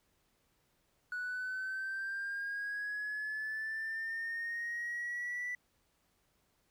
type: linear sweep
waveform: triangle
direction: up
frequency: 1469 to 1975.5 Hz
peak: -33 dBFS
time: 1.12-5.55 s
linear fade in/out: 2 ms
effects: tanh soft clip ceiling -32 dBFS + pink hiss -75 dBFS RMS until 6.7 s